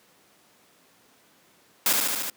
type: noise with echo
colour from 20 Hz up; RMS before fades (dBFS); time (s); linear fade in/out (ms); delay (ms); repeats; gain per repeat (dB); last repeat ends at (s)
white; -21; 1.86-1.93; 2; 74; 5; -2; 2.3
effects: pink hiss -59 dBFS RMS until 2.36 s + high-pass 200 Hz 12 dB/octave